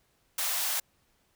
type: high-pass noise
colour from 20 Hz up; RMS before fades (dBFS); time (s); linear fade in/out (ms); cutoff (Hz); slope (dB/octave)
white; -30; 0.38-0.8; 5; 570; 48
effects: pink hiss -70 dBFS RMS until 1.35 s